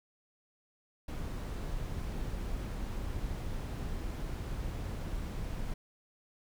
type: noise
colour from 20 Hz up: brown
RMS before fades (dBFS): -37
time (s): 1.08-5.74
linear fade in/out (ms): 5
effects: none